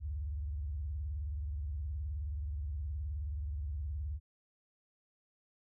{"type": "tone with vibrato", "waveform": "sine", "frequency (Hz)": 72.4, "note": "D2", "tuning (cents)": -24, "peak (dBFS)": -35, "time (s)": [0, 4.2], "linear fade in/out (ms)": 50, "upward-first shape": "sine", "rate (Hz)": 19, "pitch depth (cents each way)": 260, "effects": []}